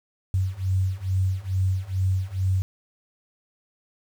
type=beating tone pair; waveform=sine; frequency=93 / 95.3 Hz; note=F#2 / G2; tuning=+9 / -48 cents; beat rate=2.3 Hz; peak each=-25 / -24 dBFS; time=0.34-2.62 s; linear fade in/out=0 ms; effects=8-bit